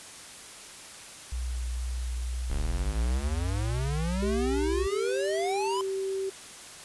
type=tone with vibrato; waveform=sine; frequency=61.2 Hz; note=B1; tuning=15 cents flat; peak=-29 dBFS; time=1.32-4.87 s; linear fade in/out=5 ms; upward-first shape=sine; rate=2.1 Hz; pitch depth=16 cents each way
type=exponential sweep; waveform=square; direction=up; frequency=33.48 to 1032 Hz; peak=-30 dBFS; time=2.5-5.81 s; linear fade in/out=0 ms
type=tone with pitch glide; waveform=sine; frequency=392 to 385.7 Hz; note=G4 to G4; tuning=0 to -28 cents; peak=-28 dBFS; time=4.22-6.3 s; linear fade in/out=10 ms; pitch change=-28 cents; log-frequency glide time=5.72-5.78 s
effects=white hiss -45 dBFS RMS until 6.84 s + resampled to 24000 Hz